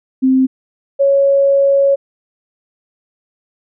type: tone pair in turn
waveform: sine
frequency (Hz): 261.6 / 554.3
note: C4 / C#5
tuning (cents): 0 / 0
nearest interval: octave + minor second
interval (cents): 1300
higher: second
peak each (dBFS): -8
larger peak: neither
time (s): 0.22-0.47 / 0.99-1.96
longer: second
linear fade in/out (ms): 20
effects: none